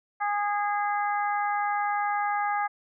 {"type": "harmonic tone", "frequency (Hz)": 411.2, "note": "G#4", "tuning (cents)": -17, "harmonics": [2, 3, 4, 5], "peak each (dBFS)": [-26, -31, -34, -37], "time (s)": [0.2, 2.68], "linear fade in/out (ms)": 20, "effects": []}